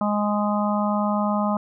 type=harmonic tone; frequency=207.7 Hz; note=G#3; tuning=in tune; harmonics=1 / 3 / 4 / 5 / 6; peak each=-22 / -27 / -28 / -29 / -30 dBFS; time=0.01-1.57 s; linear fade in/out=2 ms; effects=none